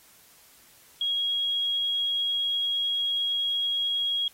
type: tone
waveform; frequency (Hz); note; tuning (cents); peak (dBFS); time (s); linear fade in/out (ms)
sine; 3297; G#7; -13; -24; 1.01-4.28; 2
effects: white hiss -56 dBFS RMS until 4.33 s + AAC 48 kbps